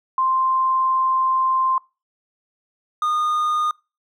sine / triangle tone pair in turn, 1046.5 / 1224.8 Hz, C6 / D#6, 0 / -28 cents, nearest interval minor third, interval 272 cents, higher second, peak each -16 dBFS, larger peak neither, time 0.18-1.78 / 3.02-3.71 s, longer first, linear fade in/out 2 ms, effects noise-tail reverb RT60 0.3 s tail -25 dB re dry

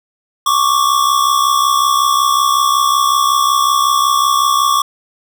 square tone pair together, 1100 / 1165.4 Hz, C#6 / D6, -14 / -14 cents, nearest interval minor second, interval 100 cents, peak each -14 dBFS, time 0.46-4.82 s, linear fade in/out 5 ms, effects none

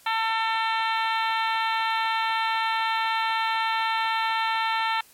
harmonic tone, 448 Hz, A4, 31 cents sharp, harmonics 2 / 3 / 4 / 5 / 6 / 7 / 8 / 9, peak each -25 / -29 / -31 / -33 / -35 / -36 / -37 / -38 dBFS, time 0.06-5.01 s, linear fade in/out 5 ms, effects white hiss -54 dBFS RMS until 5.13 s + MP3 64 kbps

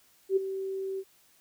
sine tone with ADSR envelope, 385.1 Hz, G4, 31 cents flat, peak -19 dBFS, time 0.29-1.04 s, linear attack 75 ms, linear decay 15 ms, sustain -12 dB, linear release 51 ms, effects white hiss -63 dBFS RMS until 1.4 s

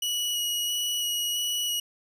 sawtooth tone with vibrato, 2919 Hz, F#7, 24 cents flat, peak -23 dBFS, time 0.02-1.8 s, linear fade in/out 5 ms, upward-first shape square, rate 1.5 Hz, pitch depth 9 cents each way, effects none

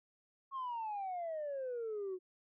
sine exponential sweep, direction down, 1100 to 361.2 Hz, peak -36 dBFS, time 0.51-2.19 s, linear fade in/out 50 ms, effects tanh soft clip ceiling -35 dBFS

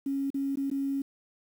sine tone with dropouts, 275.2 Hz, C#4, 12 cents flat, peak -27 dBFS, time 0.06-1.02 s, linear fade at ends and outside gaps 5 ms, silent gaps 0.304-0.343 / 0.557-0.571 / 0.701-0.713 s, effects 9-bit

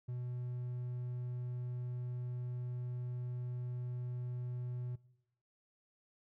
triangle tone, 123.47 Hz, B2, in tune, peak -36 dBFS, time 0.08-4.96 s, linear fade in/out 10 ms, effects noise-tail reverb RT60 0.9 s tail -21 dB re dry

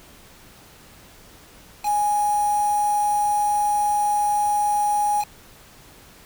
sine tone with quantisation, 830.6 Hz, G#5, in tune, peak -18 dBFS, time 1.83-5.25 s, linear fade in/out 50 ms, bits 5, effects pink hiss -48 dBFS RMS until 6.25 s

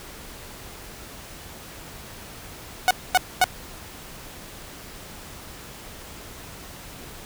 sawtooth tone bursts, 737 Hz, F#5, 7 cents flat, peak -10 dBFS, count 3, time 2.88-3.441 s, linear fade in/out 0 ms, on 27 ms, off 240 ms, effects pink hiss -41 dBFS RMS until 7.25 s

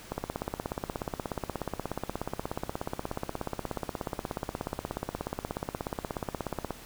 click train, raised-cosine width 1 ms, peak -17 dBFS, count 111, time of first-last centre 0.12-6.707 s, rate 16.7 Hz, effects pink hiss -48 dBFS RMS until 6.85 s

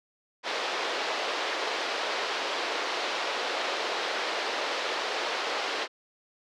pink band-pass noise, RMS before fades -31 dBFS, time 0.43-5.88 s, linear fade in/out 50 ms, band 420 to 4800 Hz, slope 24 dB/octave, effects none

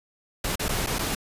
pink noise with dropouts, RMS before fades -27 dBFS, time 0.44-1.15 s, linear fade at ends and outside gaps 5 ms, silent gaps 0.557-0.594 / 0.684-0.69 / 0.864-0.87 / 0.986-0.991 s, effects resampled to 32000 Hz

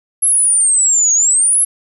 sine exponential two-way sweep, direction down then up, 11175 to 6550 to 11175 Hz, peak -9 dBFS, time 0.22-1.65 s, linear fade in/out 10 ms, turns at 1.14 s, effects none

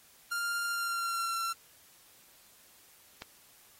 45% pulse tone with pitch glide, 1396.9 to 1355.6 Hz, F6 to E6, 0 to +48 cents, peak -31 dBFS, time 0.31-1.53 s, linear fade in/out 10 ms, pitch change -52 cents, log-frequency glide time 0.66-1.38 s
click, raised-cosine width 0.2 ms, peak -24 dBFS, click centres 3.221 s
effects white hiss -60 dBFS RMS until 3.79 s + AAC 48 kbps

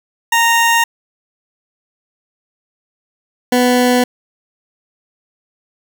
20% pulse tone pair in turn, 927 / 248 Hz, A#5 / B3, -10 / +7 cents, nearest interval octave + major seventh, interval 2283 cents, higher first, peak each -5 dBFS, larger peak neither, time 0.32-0.84 / 3.52-4.04 s, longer neither, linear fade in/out 5 ms, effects 7-bit

